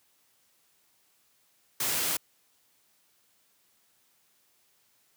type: noise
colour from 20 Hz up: white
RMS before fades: -29 dBFS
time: 1.8-2.17 s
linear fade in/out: 5 ms
effects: white hiss -68 dBFS RMS until 5.16 s + high-pass 80 Hz 12 dB/octave